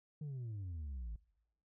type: exponential sweep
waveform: sine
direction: down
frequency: 155.56 to 51.91 Hz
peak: -38 dBFS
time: 0.21-1.16 s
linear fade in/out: 5 ms
effects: noise-tail reverb RT60 0.9 s tail -25 dB re dry + tanh soft clip ceiling -40 dBFS